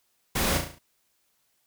pink noise with echo, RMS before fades -26 dBFS, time 0.35-0.58 s, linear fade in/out 10 ms, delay 35 ms, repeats 6, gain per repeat -5 dB, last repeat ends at 0.79 s, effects white hiss -71 dBFS RMS until 1.66 s

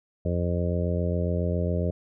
harmonic tone, 87.31 Hz, F2, in tune, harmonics 1 / 2 / 3 / 4 / 5 / 6 / 7, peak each -26 / -29 / -37 / -36 / -34 / -34 / -34 dBFS, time 0.25-1.91 s, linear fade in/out 5 ms, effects none

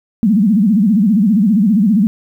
sine tone with vibrato, 207.7 Hz, G#3, in tune, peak -8 dBFS, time 0.23-2.07 s, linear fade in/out 0 ms, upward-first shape sine, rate 15 Hz, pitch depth 210 cents each way, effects 8-bit

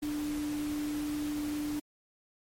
sine tone in noise, 296.9 Hz, D4, 19 cents sharp, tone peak -31 dBFS, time 0.02-1.8 s, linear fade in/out 10 ms, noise pink, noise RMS -44 dBFS, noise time 0.02-1.8 s, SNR +10 dB, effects MP3 64 kbps

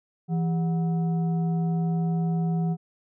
sine tone with frequency modulation, 166.2 Hz, E3, 15 cents sharp, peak -22 dBFS, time 0.28-2.77 s, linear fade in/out 50 ms, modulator 567 Hz, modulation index 0.34, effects none

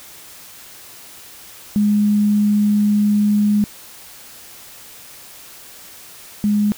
sine tone pair in turn, 207.7 / 207.7 Hz, G#3 / G#3, 0 / 0 cents, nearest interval unison, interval 0 cents, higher neither, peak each -12 / -13 dBFS, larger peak first, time 1.76-3.64 / 6.44-6.72 s, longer first, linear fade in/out 0 ms, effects white hiss -40 dBFS RMS until 6.77 s

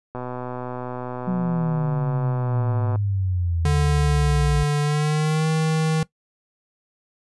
click train, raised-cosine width 1 ms, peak -17 dBFS, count 352, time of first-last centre 0.15-2.958 s, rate 125 Hz
sine exponential sweep, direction down, 185.9 to 58.27 Hz, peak -20 dBFS, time 1.27-4.64 s, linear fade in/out 10 ms
square tone with pitch glide, 146.9 to 158.36 Hz, D3 to D#3, +1 to +31 cents, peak -19 dBFS, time 3.65-6.03 s, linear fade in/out 2 ms, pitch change +130 cents, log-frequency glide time 4.82-5.48 s
effects noise-tail reverb RT60 0.1 s tail -19 dB re dry + resampled to 24000 Hz

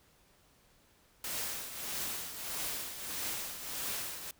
white noise with tremolo, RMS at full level -36 dBFS, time 1.24-4.31 s, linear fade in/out 2 ms, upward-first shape triangle, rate 1.6 Hz, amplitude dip 65%, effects pink hiss -66 dBFS RMS until 4.39 s

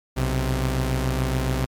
sawtooth tone pair together, 61.74 / 130.56 Hz, B1 / C3, 0 / -3 cents, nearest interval octave + minor second, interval 1297 cents, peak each -20 dBFS, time 0.16-1.66 s, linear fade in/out 20 ms, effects MP3 96 kbps

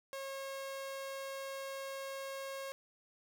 sawtooth tone, 543 Hz, C#5, 36 cents flat, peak -37 dBFS, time 0.13-2.72 s, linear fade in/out 0 ms, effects none

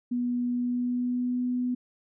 sine tone with pitch glide, 244.2 to 248.3 Hz, B3 to B3, -19 to +9 cents, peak -25 dBFS, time 0.11-1.75 s, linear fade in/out 10 ms, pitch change +28 cents, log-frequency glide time 0.49-1.44 s, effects none

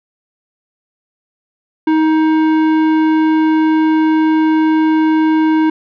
sine tone with tanh clipping, 314.9 Hz, D#4, 21 cents sharp, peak -11 dBFS, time 1.87-5.7 s, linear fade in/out 5 ms, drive 14 dB, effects none

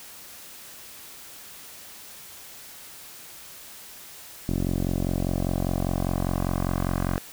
10% pulse tone with low-pass filter sweep, 45 Hz, F#1, 47 cents flat, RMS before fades -26 dBFS, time 4.49-7.18 s, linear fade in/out 0 ms, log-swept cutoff 390 to 1500 Hz, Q 1.4, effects white hiss -44 dBFS RMS until 7.32 s

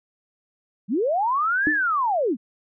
sine linear two-way sweep, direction up then down, 170 to 1780 to 192.4 Hz, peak -19 dBFS, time 0.88-2.37 s, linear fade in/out 50 ms, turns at 1.71 s
sine tone with exponential decay, 306.5 Hz, D#4, 26 cents flat, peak -16 dBFS, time 1.67-1.84 s, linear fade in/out 0 ms, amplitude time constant 35 ms
effects none

